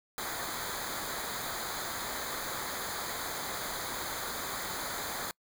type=noise with comb filter; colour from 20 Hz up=pink; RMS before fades=-37 dBFS; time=0.18-5.31 s; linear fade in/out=0 ms; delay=0.36 ms; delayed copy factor=-0.8; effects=noise-tail reverb RT60 0.1 s tail -26 dB re dry